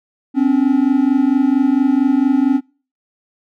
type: tone pair together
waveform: triangle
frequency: 259.5 / 283.9 Hz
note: C4 / C#4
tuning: -14 / +41 cents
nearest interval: major second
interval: 155 cents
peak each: -12 dBFS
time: 0.34-2.61 s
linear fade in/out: 50 ms
effects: noise-tail reverb RT60 0.4 s tail -26 dB re dry